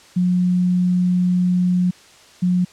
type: tone pair in turn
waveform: sine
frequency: 180 / 180 Hz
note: F#3 / F#3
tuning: -47 / -47 cents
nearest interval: unison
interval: 0 cents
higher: neither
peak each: -14 dBFS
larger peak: neither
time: 0.16-1.91 / 2.42-2.65 s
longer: first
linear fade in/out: 10 ms
effects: white hiss -47 dBFS RMS until 2.72 s + low-pass 7000 Hz 12 dB/octave